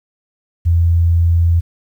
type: tone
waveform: sine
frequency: 84.6 Hz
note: E2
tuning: 45 cents sharp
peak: -9 dBFS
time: 0.65-1.61 s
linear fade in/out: 20 ms
effects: 8-bit